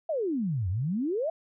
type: exponential two-way sweep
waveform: sine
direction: down then up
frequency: 681 to 85.5 to 681 Hz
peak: -26 dBFS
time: 0.09-1.3 s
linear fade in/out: 5 ms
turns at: 0.69 s
effects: none